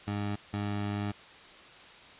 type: tone bursts at uneven times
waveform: 20% pulse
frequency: 102.5 Hz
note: G#2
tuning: 22 cents flat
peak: -26 dBFS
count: 2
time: 0.07-0.36 / 0.53-1.12 s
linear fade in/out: 10 ms
effects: white hiss -51 dBFS RMS until 2.19 s + resampled to 8000 Hz